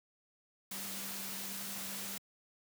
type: tone in noise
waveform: sine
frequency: 196 Hz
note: G3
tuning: in tune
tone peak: -50 dBFS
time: 0.71-2.18 s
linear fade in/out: 5 ms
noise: white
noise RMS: -42 dBFS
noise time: 0.71-2.18 s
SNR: -11 dB
effects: high-pass 100 Hz 12 dB/octave